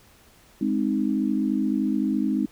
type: chord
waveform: sine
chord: Ab major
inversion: none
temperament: equal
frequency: 207.7 / 261.6 / 311.1 Hz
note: Ab3 / C4 / Eb4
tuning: 0 / 0 / 0 cents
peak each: -25 / -25 / -26 dBFS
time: 0.61-2.46 s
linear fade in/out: 5 ms
effects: pink hiss -55 dBFS RMS until 2.51 s